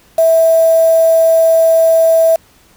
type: tone with quantisation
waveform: sine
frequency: 654 Hz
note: E5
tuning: 14 cents flat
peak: -6 dBFS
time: 0.18-2.36 s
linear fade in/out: 5 ms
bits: 4
effects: pink hiss -48 dBFS RMS until 2.76 s